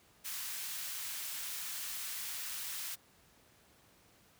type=high-pass noise; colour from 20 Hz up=white; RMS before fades=-41 dBFS; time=0.24-2.96 s; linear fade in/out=20 ms; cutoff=1300 Hz; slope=12 dB/octave; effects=pink hiss -65 dBFS RMS until 4.39 s + high-pass 60 Hz 12 dB/octave